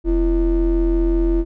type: ring-modulated tone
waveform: triangle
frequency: 146.4 Hz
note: D3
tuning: 5 cents flat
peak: -9 dBFS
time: 0.04-1.45 s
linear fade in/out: 50 ms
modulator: 189 Hz
effects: none